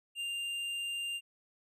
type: tone with hard clipping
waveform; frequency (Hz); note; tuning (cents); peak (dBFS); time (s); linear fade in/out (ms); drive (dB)
sine; 2794; F7; 0; -36; 0.15-1.21; 50; 7
effects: none